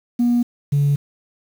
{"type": "tone pair in turn", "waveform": "sine", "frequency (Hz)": [240.5, 143], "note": ["B3", "D3"], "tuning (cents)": [-46, -46], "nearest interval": "major sixth", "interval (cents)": 900, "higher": "first", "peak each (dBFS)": -12, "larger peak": "neither", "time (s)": [[0.19, 0.43], [0.72, 0.96]], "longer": "neither", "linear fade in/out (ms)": 10, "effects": ["tanh soft clip ceiling -11 dBFS", "7-bit"]}